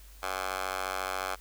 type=tone with high-pass filter; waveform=10% pulse; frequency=94.2 Hz; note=F#2; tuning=32 cents sharp; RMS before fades=-34 dBFS; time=0.22-1.36 s; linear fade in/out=20 ms; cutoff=900 Hz; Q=3.9; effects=added 50 Hz sine -49 dBFS peak until 1.4 s + white hiss -57 dBFS RMS until 1.4 s